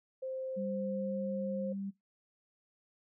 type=tone with pitch glide; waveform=sine; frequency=523.3 to 530.9 Hz; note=C5 to C5; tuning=0 to +25 cents; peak=-36 dBFS; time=0.22-1.73 s; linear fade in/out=10 ms; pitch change=+25 cents; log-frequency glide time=0.86-1.2 s
type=tone; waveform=sine; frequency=196.7 Hz; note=G3; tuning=6 cents sharp; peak=-36 dBFS; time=0.56-1.91 s; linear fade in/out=20 ms
effects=noise-tail reverb RT60 0.2 s tail -22 dB re dry